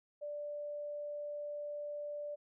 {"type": "tone", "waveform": "sine", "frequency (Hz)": 587.3, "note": "D5", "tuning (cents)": 0, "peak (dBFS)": -39, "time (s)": [0.21, 2.36], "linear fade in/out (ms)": 20, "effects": []}